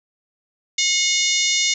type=harmonic tone with a mistuned harmonic; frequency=724 Hz; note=F#5; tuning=38 cents flat; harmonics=3 / 4 / 5 / 6 / 7 / 8 / 9 / 10; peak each=-23 / -26 / -23 / -27 / -26 / -26 / -24 / -28 dBFS; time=0.78-1.74 s; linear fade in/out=5 ms; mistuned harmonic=6; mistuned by=-29 cents; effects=none